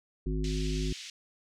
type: harmonic tone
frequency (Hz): 51.91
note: G#1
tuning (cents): 0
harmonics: 1 / 3 / 5 / 7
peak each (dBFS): -30 / -35 / -37 / -38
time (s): 0.26-0.93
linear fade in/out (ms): 5
type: band-pass noise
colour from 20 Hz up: pink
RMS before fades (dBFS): -44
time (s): 0.44-1.1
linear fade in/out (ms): 2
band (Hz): 2500 to 6600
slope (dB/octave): 24
effects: none